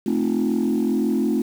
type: chord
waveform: sine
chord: F dominant seventh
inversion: first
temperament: equal with one note detuned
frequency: 220 / 261.6 / 307.2 / 349.2 Hz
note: A3 / C4 / Eb4 / F4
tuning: 0 / 0 / -22 / 0 cents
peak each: -21 / -22 / -24 / -24 dBFS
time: 0.06-1.42 s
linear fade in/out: 5 ms
effects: tanh soft clip ceiling -13 dBFS + 7-bit